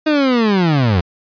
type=linear sweep; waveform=30% pulse; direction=down; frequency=314.4 to 82.41 Hz; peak=-9 dBFS; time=0.06-1.01 s; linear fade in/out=10 ms; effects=resampled to 11025 Hz